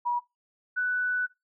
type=tone pair in turn; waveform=sine; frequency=964 / 1488.7 Hz; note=B5 / F#6; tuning=-42 / +10 cents; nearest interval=minor sixth; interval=752 cents; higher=second; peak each=-24 dBFS; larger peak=neither; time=0.05-0.2 / 0.76-1.27 s; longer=second; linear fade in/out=20 ms; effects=noise-tail reverb RT60 0.2 s tail -20 dB re dry